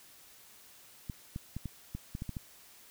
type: clicks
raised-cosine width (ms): 5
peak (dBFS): -25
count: 9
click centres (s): 1.098 / 1.361 / 1.566 / 1.657 / 1.95 / 2.151 / 2.221 / 2.293 / 2.368
effects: white hiss -57 dBFS RMS until 2.9 s